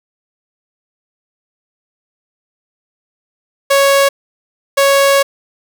sawtooth tone bursts at uneven times, 554.4 Hz, C#5, in tune, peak -4 dBFS, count 2, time 3.7-4.09 / 4.77-5.23 s, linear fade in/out 10 ms, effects none

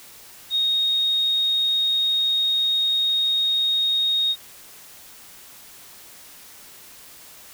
sine tone, 3729 Hz, A#7, in tune, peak -18 dBFS, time 0.5-4.36 s, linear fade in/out 50 ms, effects white hiss -45 dBFS RMS until 7.53 s

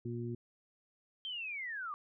harmonic tone, 118.6 Hz, A#2, 30 cents sharp, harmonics 1 / 2 / 3, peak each -39 / -42 / -42 dBFS, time 0.05-0.35 s, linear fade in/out 5 ms
sine linear sweep, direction down, 3183 to 1146 Hz, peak -38 dBFS, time 1.25-1.94 s, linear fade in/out 0 ms
effects none

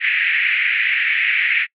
white band-pass noise, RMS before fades -18 dBFS, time 0-1.67 s, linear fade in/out 50 ms, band 1800 to 2500 Hz, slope 48 dB/octave, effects noise-tail reverb RT60 0.1 s tail -25 dB re dry

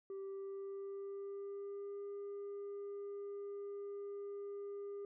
sine tone with pitch glide, 390 to 403.3 Hz, G4 to G4, -9 to +49 cents, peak -40 dBFS, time 0.1-5.05 s, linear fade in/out 2 ms, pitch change +58 cents, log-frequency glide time 0.2-2.03 s, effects tanh soft clip ceiling -42 dBFS

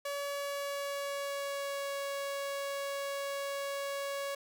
sawtooth tone with pitch glide, 567 to 558.5 Hz, C#5 to C#5, +39 to +13 cents, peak -31 dBFS, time 0.05-4.35 s, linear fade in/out 5 ms, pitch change -26 cents, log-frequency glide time 0.21-1.96 s, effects none

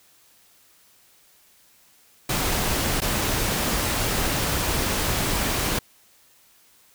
pink noise with dropouts, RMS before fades -24 dBFS, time 2.29-5.79 s, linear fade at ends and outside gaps 5 ms, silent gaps 3.005-3.017 s, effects white hiss -57 dBFS RMS until 6.94 s

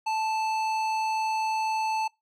sine tone with tanh clipping, 878 Hz, A5, 4 cents flat, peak -27 dBFS, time 0.06-2.08 s, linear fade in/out 10 ms, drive 15 dB, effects noise-tail reverb RT60 0.2 s tail -24 dB re dry

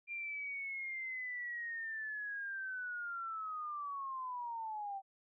sine linear sweep, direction down, 2394 to 768 Hz, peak -39 dBFS, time 0.07-5.02 s, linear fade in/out 50 ms, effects none

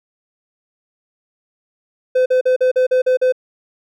triangle tone bursts, 510 Hz, C5, 44 cents flat, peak -9 dBFS, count 8, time 2.15-3.324 s, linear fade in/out 10 ms, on 110 ms, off 42 ms, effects none

